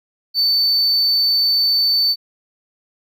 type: tone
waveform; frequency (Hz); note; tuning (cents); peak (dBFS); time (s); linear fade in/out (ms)
triangle; 4527; C#8; +36; -12; 0.34-2.16; 50
effects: none